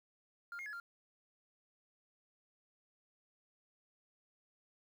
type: tone with pitch steps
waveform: sine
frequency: 1400 / 2140 / 1697 / 1393 Hz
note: F6 / C7 / G#6 / F6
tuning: +4 / +38 / +37 / -5 cents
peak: -40 dBFS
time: 0.52-0.8 s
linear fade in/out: 2 ms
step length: 70 ms
effects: tanh soft clip ceiling -42 dBFS + 11-bit